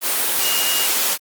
sine tone in noise, 2854 Hz, F7, 37 cents sharp, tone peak -23 dBFS, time 0.4-0.89 s, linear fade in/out 50 ms, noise white, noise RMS -19 dBFS, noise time 0.01-1.18 s, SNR -7 dB, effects high-pass 300 Hz 12 dB/octave + Opus 32 kbps

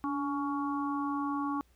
harmonic tone with a mistuned harmonic, 280 Hz, C#4, 18 cents sharp, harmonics 1 / 3 / 4 / 5, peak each -32 / -39 / -35 / -48 dBFS, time 0.04-1.61 s, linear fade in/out 0 ms, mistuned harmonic 1, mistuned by +45 cents, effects added 60 Hz sine -63 dBFS peak until 1.75 s + pink hiss -70 dBFS RMS until 1.75 s

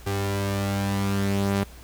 sawtooth tone pair together, 99.1 / 197.87 Hz, G2 / G3, +19 / +16 cents, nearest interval octave, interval 1197 cents, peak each -21 / -23 dBFS, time 0.06-1.64 s, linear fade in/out 10 ms, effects added 60 Hz sine -43 dBFS peak until 1.83 s + pink hiss -49 dBFS RMS until 1.83 s

